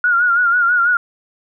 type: tone with vibrato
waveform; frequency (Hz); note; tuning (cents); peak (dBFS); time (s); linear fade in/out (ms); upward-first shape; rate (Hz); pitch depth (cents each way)
sine; 1424; F6; +33; -11; 0.04-0.97; 2; sine; 6.1; 62
effects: none